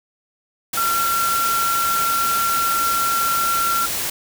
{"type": "tone in noise", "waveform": "sine", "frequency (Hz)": 1366, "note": "F6", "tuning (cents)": -39, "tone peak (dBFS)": -18, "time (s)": [0.77, 3.86], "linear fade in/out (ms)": 5, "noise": "white", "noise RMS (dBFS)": -24, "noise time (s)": [0.73, 4.1], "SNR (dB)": 3, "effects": []}